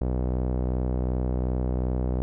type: tone with low-pass filter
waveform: sawtooth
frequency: 62.7 Hz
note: B1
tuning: 27 cents sharp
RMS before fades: -26 dBFS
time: 0.01-2.22 s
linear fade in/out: 0 ms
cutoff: 580 Hz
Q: 1.1
effects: none